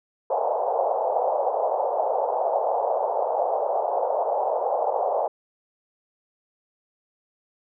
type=band-pass noise; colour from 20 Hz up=white; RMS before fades=-24 dBFS; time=0.3-5.28 s; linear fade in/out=5 ms; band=490 to 850 Hz; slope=48 dB/octave; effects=none